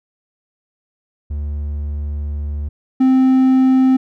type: tone pair in turn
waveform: triangle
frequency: 73.2 / 260.9 Hz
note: D2 / C4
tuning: -5 / -5 cents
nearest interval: octave + minor seventh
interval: 2200 cents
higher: second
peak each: -18 / -7 dBFS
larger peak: second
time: 1.3-2.69 / 3-3.97 s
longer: first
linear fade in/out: 10 ms
effects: none